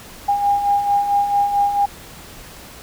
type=beating tone pair; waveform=sine; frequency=806 / 810.5 Hz; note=G5 / G#5; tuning=+48 / -42 cents; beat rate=4.5 Hz; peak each=-23 / -15 dBFS; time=0.28-1.86 s; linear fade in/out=10 ms; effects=pink hiss -39 dBFS RMS until 2.82 s